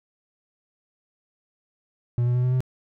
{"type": "tone with pitch steps", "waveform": "triangle", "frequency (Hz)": [120.5, 122.39, 124.32, 126.27, 128.26], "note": ["B2", "B2", "B2", "B2", "C3"], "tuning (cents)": [-42, -15, 12, 39, -34], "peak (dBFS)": -17, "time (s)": [2.18, 2.605], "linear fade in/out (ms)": 0, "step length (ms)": 85, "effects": []}